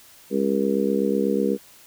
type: harmonic tone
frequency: 68.1 Hz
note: C#2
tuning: 30 cents flat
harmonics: 3 / 4 / 5 / 6 / 7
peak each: -24 / -26 / -29 / -25 / -25 dBFS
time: 0.3-1.58 s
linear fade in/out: 50 ms
effects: white hiss -50 dBFS RMS until 1.86 s